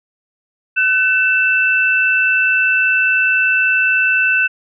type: tone pair together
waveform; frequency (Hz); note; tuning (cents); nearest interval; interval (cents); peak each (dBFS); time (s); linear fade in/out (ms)
sine; 1511.3 / 2655; F#6 / E7; +36 / +12; minor seventh; 976; -14; 0.76-4.48; 20
effects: none